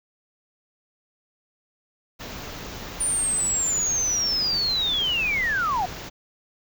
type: band-stop noise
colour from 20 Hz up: pink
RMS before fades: -36 dBFS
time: 2.19-6.1 s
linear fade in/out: 20 ms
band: 7100 to 14000 Hz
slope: 96 dB/octave
type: linear sweep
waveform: sine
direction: down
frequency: 9260 to 690 Hz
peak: -21 dBFS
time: 3-5.86 s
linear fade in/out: 10 ms
effects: none